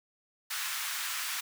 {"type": "high-pass noise", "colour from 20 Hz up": "pink", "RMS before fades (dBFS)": -35, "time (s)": [0.5, 1.41], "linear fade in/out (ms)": 10, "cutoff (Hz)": 1200, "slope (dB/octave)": 24, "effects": []}